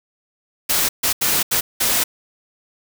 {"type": "noise bursts at uneven times", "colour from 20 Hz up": "white", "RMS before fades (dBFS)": -18, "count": 5, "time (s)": [[0.69, 0.89], [1.03, 1.13], [1.21, 1.43], [1.51, 1.61], [1.8, 2.04]], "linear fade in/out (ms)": 10, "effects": []}